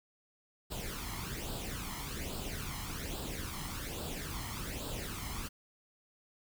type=noise with flanger; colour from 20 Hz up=pink; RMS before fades=-40 dBFS; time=0.7-5.49 s; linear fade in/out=20 ms; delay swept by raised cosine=0.24 to 0.98 ms; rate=1.2 Hz; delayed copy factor=+0.65; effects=none